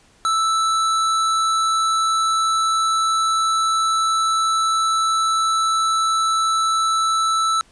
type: tone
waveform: square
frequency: 1318.5 Hz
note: E6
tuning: in tune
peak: -17 dBFS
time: 0.25-7.61 s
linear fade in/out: 0 ms
effects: pink hiss -54 dBFS RMS until 7.71 s + resampled to 22050 Hz